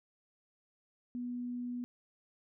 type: tone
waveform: sine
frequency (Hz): 244.7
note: B3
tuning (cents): -16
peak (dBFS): -36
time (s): 1.15-1.84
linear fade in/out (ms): 0
effects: none

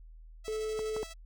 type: tone with tremolo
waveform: 5% pulse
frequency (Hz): 657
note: E5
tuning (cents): -6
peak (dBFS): -33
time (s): 0.44-1.14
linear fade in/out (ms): 20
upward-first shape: square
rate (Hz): 12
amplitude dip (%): 35
type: tone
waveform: triangle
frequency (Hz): 434.8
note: A4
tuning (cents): -21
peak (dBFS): -30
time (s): 0.48-1.03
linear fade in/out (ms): 0
type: clicks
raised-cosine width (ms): 1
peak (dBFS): -26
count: 3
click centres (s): 0.792 / 0.965 / 1.031
effects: added 40 Hz sine -48 dBFS peak until 1.25 s

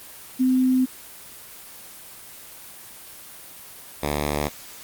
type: tone pair in turn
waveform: sine / 5% pulse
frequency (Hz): 257 / 73.63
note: C4 / D2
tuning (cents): -31 / +5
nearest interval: octave + minor seventh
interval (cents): 2164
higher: first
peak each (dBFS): -16 / -11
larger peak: second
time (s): 0.39-0.86 / 4.02-4.49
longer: neither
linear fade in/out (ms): 20
effects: white hiss -42 dBFS RMS until 4.83 s + Opus 24 kbps

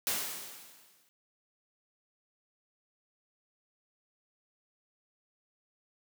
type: noise with exponential decay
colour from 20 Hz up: white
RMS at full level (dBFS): -30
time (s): 0.07-1.09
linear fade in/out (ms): 0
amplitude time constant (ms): 220
effects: high-pass 150 Hz 12 dB/octave

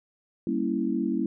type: chord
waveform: sine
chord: G diminished seventh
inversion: none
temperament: equal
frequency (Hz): 196 / 233.1 / 277.2 / 329.6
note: G3 / Bb3 / Db4 / Fb4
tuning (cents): 0 / 0 / 0 / 0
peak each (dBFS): -31 / -29 / -30 / -29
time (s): 0.47-1.26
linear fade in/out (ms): 2
effects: none

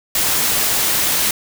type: noise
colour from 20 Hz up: white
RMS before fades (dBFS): -17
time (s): 0.15-1.31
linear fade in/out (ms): 2
effects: none

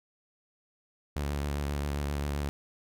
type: tone with vibrato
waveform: sawtooth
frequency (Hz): 71.9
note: D2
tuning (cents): -36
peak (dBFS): -26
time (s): 1.16-2.49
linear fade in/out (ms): 0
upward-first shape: triangle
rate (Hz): 7.5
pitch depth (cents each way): 38
effects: none

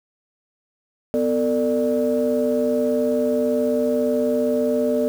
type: tone cluster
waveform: sine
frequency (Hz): 249.5 / 450.3 / 592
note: B3 / A4 / D5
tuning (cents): +18 / +40 / +14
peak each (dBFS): -21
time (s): 1.14-5.08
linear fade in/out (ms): 0
effects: tanh soft clip ceiling -10 dBFS + 7-bit

